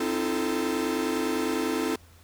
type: chord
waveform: 45% pulse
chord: F dominant seventh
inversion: second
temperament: equal with one note detuned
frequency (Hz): 261.6 / 311.1 / 341.1 / 440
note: C4 / Eb4 / F4 / A4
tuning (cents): 0 / 0 / -41 / 0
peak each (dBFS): -31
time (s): 0-1.96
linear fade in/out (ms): 5
effects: added 84 Hz sine -52 dBFS peak until 2.23 s + pink hiss -57 dBFS RMS until 2.23 s